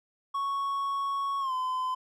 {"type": "tone with pitch glide", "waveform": "triangle", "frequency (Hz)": [1108.7, 1022.6], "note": ["C#6", "C6"], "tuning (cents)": [0, -40], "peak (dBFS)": -26, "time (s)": [0.34, 1.95], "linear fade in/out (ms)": 10, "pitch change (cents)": -140, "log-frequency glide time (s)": [1.4, 1.53], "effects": []}